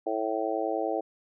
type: harmonic tone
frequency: 110 Hz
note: A2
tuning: in tune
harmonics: 3 / 4 / 5 / 6 / 7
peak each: -33 / -33 / -33 / -33 / -33 dBFS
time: 0.06-1.01 s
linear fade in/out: 10 ms
effects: none